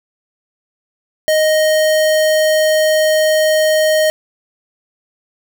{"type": "tone", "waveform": "square", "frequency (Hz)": 622.3, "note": "D#5", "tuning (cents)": 0, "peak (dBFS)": -11, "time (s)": [1.28, 4.1], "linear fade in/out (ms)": 0, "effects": []}